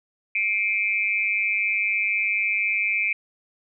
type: tone with amplitude modulation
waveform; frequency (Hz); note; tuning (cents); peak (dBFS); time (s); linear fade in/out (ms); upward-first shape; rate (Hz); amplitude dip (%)
sine; 2349; D7; 0; -16; 0.35-3.13; 5; sine; 204; 100
effects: none